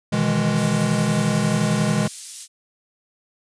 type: chord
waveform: square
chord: E major seventh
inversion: second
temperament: equal with one note detuned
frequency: 123.47 / 153.6 / 164.81 / 207.7 Hz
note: B2 / D#3 / E3 / G#3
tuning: 0 / -22 / 0 / 0 cents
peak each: -26 / -25 / -25 / -22 dBFS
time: 0.12-2.08 s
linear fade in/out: 10 ms
type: high-pass noise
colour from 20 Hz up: white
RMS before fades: -33 dBFS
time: 0.54-2.48 s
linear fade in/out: 50 ms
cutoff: 4400 Hz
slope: 12 dB/octave
effects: resampled to 22050 Hz